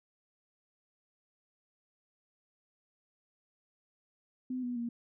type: tone with pitch steps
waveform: sine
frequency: 254.6 / 245.1 / 235.9 Hz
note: C4 / B3 / A#3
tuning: -47 / -13 / +21 cents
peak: -33 dBFS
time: 4.5-4.89 s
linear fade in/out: 5 ms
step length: 130 ms
effects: none